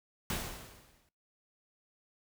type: noise with exponential decay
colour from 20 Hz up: pink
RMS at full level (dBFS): -33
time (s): 0.3-1.09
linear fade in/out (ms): 1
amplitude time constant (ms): 170
effects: noise-tail reverb RT60 0.3 s tail -21 dB re dry